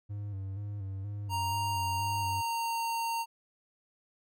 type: tone with vibrato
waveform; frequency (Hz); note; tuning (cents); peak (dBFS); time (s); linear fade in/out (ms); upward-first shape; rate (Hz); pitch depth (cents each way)
triangle; 99.6; G2; +28; -33; 0.09-2.42; 20; square; 2.1; 51
type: tone with pitch glide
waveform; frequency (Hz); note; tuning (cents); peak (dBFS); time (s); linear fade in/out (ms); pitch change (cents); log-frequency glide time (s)
square; 932.3 to 920.5; A#5 to A#5; 0 to -22; -31; 1.29-3.26; 50; -22; 1.68-2.82
effects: none